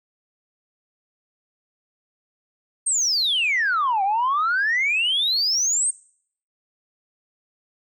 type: exponential two-way sweep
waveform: sine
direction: down then up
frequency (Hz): 8760 to 760 to 8760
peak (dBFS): -17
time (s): 2.86-5.91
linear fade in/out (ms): 10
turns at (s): 4.03
effects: noise-tail reverb RT60 0.6 s tail -23 dB re dry + tanh soft clip ceiling -15 dBFS